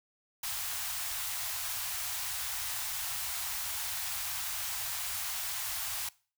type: band-stop noise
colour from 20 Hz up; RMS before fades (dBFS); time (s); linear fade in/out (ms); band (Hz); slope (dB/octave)
white; -36; 0.43-6.09; 5; 120 to 680; 48
effects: noise-tail reverb RT60 0.4 s tail -22 dB re dry